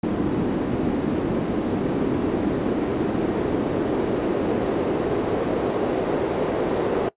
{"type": "noise with band-pass filter sweep", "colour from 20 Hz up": "pink", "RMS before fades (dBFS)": -23, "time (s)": [0.03, 7.09], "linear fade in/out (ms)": 5, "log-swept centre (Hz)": [270, 430], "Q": 1.9, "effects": ["noise-tail reverb RT60 0.1 s tail -20 dB re dry", "resampled to 8000 Hz"]}